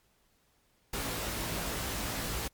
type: noise with comb filter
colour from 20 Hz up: pink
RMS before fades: -35 dBFS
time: 0.93-2.48 s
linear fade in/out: 5 ms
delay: 18 ms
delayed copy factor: +0.7
effects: pink hiss -70 dBFS RMS until 2.53 s + MP3 96 kbps